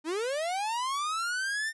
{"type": "linear sweep", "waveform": "45% pulse", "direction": "up", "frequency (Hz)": [295.2, 1824], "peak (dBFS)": -29, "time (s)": [0.04, 1.73], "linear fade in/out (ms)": 50, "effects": ["resampled to 24000 Hz"]}